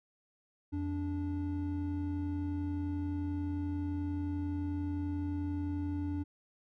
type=tone pair together; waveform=triangle; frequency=86.4 / 290.6 Hz; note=F2 / D4; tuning=-18 / -18 cents; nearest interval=octave + major sixth; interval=2100 cents; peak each=-34 / -33 dBFS; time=0.72-6.24 s; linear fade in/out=20 ms; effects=none